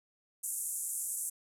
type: band-pass noise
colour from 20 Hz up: pink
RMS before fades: -37 dBFS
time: 0.43-1.3 s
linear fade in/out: 10 ms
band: 7500 to 12000 Hz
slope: 48 dB/octave
effects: none